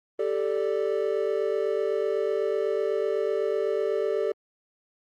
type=chord; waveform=triangle; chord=G suspended second; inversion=none; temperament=equal; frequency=392 / 440 / 587.3 Hz; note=G4 / A4 / D5; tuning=0 / 0 / 0 cents; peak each=-26 / -25 / -28 dBFS; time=0.19-4.32 s; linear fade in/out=5 ms; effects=Opus 24 kbps